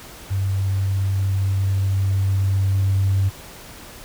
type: tone with level ramp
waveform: sine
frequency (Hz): 97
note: G2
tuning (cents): -18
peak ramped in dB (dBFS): -18 to -14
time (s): 0.3-3.3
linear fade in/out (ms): 20
effects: tanh soft clip ceiling -11 dBFS + pink hiss -40 dBFS RMS until 4.04 s